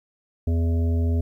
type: harmonic tone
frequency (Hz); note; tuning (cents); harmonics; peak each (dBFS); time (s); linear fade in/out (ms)
83.3; E2; +19; 1 / 3 / 5 / 7 / 8; -19 / -29 / -35 / -41 / -43; 0.47-1.21; 5
effects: 10-bit